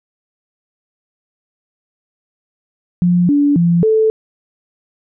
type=tone with pitch steps; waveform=sine; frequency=176.5 / 287.9 / 171 / 438.7 Hz; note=F3 / D4 / F3 / A4; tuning=+19 / -34 / -36 / -5 cents; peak=-9 dBFS; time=3.02-4.1 s; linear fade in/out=0 ms; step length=270 ms; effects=none